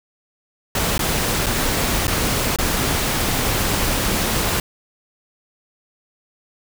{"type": "noise with dropouts", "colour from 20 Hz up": "pink", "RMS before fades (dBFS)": -20, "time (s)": [0.75, 4.6], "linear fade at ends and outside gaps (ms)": 2, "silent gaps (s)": [[0.98, 0.992], [1.461, 1.465], [2.07, 2.079], [2.561, 2.586]], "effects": []}